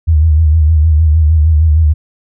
sine tone with vibrato, 78.2 Hz, D#2, 9 cents sharp, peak -5 dBFS, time 0.07-1.94 s, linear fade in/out 20 ms, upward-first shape sine, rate 6.5 Hz, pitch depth 80 cents each way, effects none

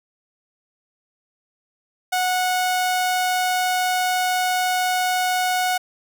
sawtooth tone, 734 Hz, F#5, 14 cents flat, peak -15 dBFS, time 2.12-5.78 s, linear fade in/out 10 ms, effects none

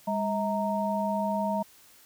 sine tone cluster, 203.3 / 642 / 926 Hz, G#3 / E5 / A#5, -37 / -46 / -12 cents, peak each -30 dBFS, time 0.07-1.63 s, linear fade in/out 10 ms, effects white hiss -56 dBFS RMS until 2.05 s

